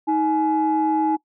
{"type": "tone pair together", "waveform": "sine", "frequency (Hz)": [315.6, 844.6], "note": ["D#4", "G#5"], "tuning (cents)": [25, 29], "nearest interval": "octave + perfect fourth", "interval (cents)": 1704, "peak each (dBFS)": -19, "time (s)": [0.07, 1.17], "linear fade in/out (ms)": 20, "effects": ["noise-tail reverb RT60 0.1 s tail -21 dB re dry", "tanh soft clip ceiling -11 dBFS"]}